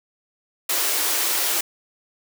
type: high-pass noise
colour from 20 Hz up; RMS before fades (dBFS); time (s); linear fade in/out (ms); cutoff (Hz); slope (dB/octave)
white; -22; 0.69-1.61; 5; 280; 96
effects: none